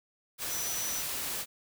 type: tone in noise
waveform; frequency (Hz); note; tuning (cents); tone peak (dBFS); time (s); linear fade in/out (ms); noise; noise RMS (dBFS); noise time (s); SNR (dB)
sine; 5920; F#8; 0; -35; 0.48-1.04; 50; white; -35; 0.38-1.46; -3
effects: none